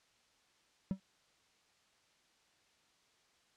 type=tone with exponential decay; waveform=triangle; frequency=191.4 Hz; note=G3; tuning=41 cents flat; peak=-26 dBFS; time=0.91-1 s; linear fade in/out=0 ms; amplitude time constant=18 ms; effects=white hiss -71 dBFS RMS until 3.56 s + low-pass 6000 Hz 12 dB/octave